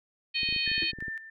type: harmonic tone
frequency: 622.3 Hz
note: D#5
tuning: in tune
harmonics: 3 / 4 / 5 / 6 / 7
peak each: -41 / -30 / -33 / -39 / -31 dBFS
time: 0.34-0.92 s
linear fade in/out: 20 ms
type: clicks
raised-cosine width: 3 ms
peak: -29 dBFS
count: 12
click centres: 0.432 / 0.489 / 0.526 / 0.563 / 0.677 / 0.716 / 0.78 / 0.831 / 0.933 / 0.987 / 1.025 / 1.082 s
type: tone with tremolo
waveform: sine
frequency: 1786 Hz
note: A6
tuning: 25 cents sharp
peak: -33 dBFS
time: 0.66-1.3 s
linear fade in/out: 5 ms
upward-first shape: square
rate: 2.9 Hz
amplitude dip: 70%
type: tone with exponential decay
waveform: sine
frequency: 329.6 Hz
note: E4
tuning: in tune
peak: -32 dBFS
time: 0.82-0.93 s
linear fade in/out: 1 ms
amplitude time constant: 22 ms
effects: none